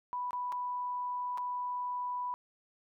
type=tone with dropouts; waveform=sine; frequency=987.8 Hz; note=B5; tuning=in tune; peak=-33 dBFS; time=0.13-2.34 s; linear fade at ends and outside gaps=0 ms; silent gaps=0.308-0.331 / 0.521-0.525 / 1.375-1.381 s; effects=none